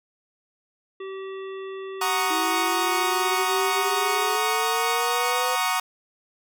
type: harmonic tone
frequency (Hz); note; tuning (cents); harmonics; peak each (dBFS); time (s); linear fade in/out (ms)
385.1; G4; -31; 1 / 3 / 5 / 7 / 9; -32 / -42 / -46 / -49 / -51; 1-4.36; 5
type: chord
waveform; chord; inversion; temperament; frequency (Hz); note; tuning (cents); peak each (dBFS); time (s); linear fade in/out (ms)
sawtooth; D# minor seventh; first; equal; 740 / 932.3 / 1108.7 / 1244.5; F#5 / A#5 / C#6 / D#6; 0 / 0 / 0 / 0; -24; 2.01-5.8; 5
type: exponential sweep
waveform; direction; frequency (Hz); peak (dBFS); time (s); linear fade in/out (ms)
sine; up; 320.4 to 508; -29; 2.3-5.56; 10
effects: none